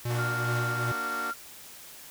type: tone with tremolo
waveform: square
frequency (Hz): 120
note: B2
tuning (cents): -49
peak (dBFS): -27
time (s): 0.05-0.92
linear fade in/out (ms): 5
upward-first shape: triangle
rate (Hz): 2.5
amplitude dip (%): 55
type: chord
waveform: 10% pulse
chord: Bb augmented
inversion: none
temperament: equal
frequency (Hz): 233.1 / 293.7 / 370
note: Bb3 / D4 / F#4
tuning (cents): 0 / 0 / 0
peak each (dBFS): -32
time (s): 0.09-1.32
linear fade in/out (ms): 20
type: tone with pitch glide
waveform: sine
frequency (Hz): 1396.9 to 1382.5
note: F6 to F6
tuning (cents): 0 to -18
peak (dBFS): -30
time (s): 0.18-1.34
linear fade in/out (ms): 20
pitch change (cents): -18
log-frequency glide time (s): 0.56-1.07
effects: white hiss -47 dBFS RMS until 2.1 s